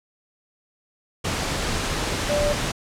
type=tone in noise; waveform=sine; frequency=587.3 Hz; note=D5; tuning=in tune; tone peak=-20 dBFS; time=2.29-2.53 s; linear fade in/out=10 ms; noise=pink; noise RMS=-25 dBFS; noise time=1.24-2.72 s; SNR=+2 dB; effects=low-pass 8000 Hz 12 dB/octave